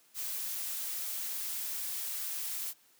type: noise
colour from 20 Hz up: blue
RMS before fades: -37 dBFS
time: 0.14-2.74 s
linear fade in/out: 50 ms
effects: white hiss -65 dBFS RMS until 2.99 s + high-pass 150 Hz 12 dB/octave